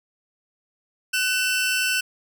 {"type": "tone pair together", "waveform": "sawtooth", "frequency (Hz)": [1506.6, 2682], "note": ["F#6", "E7"], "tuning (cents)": [31, 29], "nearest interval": "minor seventh", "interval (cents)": 998, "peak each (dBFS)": -20, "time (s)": [1.13, 2.01], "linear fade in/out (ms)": 10, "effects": []}